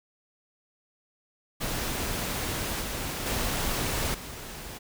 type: noise with level steps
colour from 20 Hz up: pink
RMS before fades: -31 / -33 / -29 / -40 dBFS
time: 1.6-4.79 s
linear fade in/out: 20 ms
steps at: 2.81 / 3.26 / 4.14 s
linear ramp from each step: 5 ms
effects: none